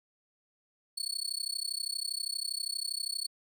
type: tone with amplitude modulation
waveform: 30% pulse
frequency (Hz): 4414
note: C#8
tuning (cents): -8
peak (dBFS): -26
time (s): 0.97-3.27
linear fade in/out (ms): 10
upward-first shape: sine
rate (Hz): 32.5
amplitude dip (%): 100
effects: none